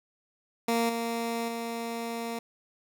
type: tone with level steps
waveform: 15% pulse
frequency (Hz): 231.7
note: A#3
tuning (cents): -10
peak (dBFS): -18 / -23 / -26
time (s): 0.68-2.39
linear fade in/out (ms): 5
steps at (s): 0.89 / 1.48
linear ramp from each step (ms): 5
effects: none